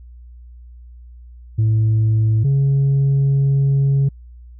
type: tone pair in turn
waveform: sine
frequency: 110 / 138.03 Hz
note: A2 / C#3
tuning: 0 / -7 cents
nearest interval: major third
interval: 393 cents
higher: second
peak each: -10 dBFS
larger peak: neither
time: 1.58-2.44 / 2.44-4.09 s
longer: second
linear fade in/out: 10 ms
effects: tanh soft clip ceiling -11 dBFS + added 60 Hz sine -37 dBFS peak until 4.59 s